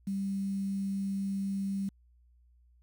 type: tone with quantisation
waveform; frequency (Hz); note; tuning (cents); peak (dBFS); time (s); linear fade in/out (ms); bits
sine; 196; G3; 0; -30; 0.07-1.89; 5; 9
effects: added 60 Hz sine -60 dBFS peak until 2.82 s